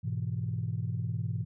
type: chord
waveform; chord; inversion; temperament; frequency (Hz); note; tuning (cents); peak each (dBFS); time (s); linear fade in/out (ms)
sine; E major; first; equal; 103.83 / 123.47 / 164.81; G#2 / B2 / E3; 0 / 0 / 0; -33 / -33 / -36; 0.03-1.45; 20
effects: tanh soft clip ceiling -22 dBFS